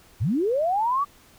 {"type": "linear sweep", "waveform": "sine", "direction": "up", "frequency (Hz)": [76, 1174.7], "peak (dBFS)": -20, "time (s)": [0.2, 1.05], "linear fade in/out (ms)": 20, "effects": ["pink hiss -54 dBFS RMS until 1.38 s"]}